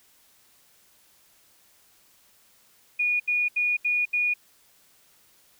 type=tone bursts; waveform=sine; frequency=2450 Hz; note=D#7; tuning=27 cents flat; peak=-21 dBFS; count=5; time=2.99-4.34 s; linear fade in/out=10 ms; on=210 ms; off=75 ms; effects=white hiss -60 dBFS RMS until 5.59 s